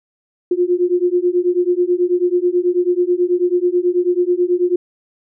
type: beating tone pair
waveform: sine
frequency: 351.4 / 360.6 Hz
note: F4 / F#4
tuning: +11 / -45 cents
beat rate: 9.2 Hz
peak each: -16 dBFS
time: 0.51-4.76 s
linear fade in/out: 5 ms
effects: none